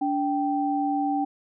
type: tone pair together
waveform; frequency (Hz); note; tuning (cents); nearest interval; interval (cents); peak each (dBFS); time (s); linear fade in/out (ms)
sine; 288.7 / 781; D4 / G5; -30 / -7; octave + perfect fourth; 1723; -25; 0.01-1.25; 10
effects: none